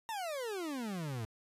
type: exponential sweep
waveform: 40% pulse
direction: down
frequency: 932.3 to 106.1 Hz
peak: -36 dBFS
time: 0.09-1.25 s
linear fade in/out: 0 ms
effects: resampled to 32000 Hz